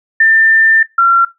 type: tone pair in turn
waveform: sine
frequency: 1790 / 1367.9 Hz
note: A6 / F6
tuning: +29 / -36 cents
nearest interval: perfect fourth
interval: 465 cents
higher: first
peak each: -5 dBFS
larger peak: neither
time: 0.2-0.83 / 0.98-1.25 s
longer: first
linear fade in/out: 5 ms
effects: noise-tail reverb RT60 0.2 s tail -19 dB re dry